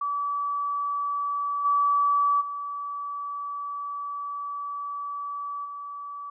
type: tone with level steps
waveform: sine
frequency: 1149 Hz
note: D6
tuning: 38 cents flat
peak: -25 / -19 / -30 / -34 dBFS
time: 0.01-6.3 s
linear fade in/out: 5 ms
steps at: 1.64 / 2.4 / 5.64 s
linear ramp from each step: 20 ms
effects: none